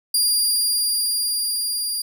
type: tone with level ramp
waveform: 20% pulse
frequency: 4806 Hz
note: D8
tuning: 39 cents sharp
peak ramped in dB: -10 to -17 dBFS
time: 0.14-2.02 s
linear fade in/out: 5 ms
effects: none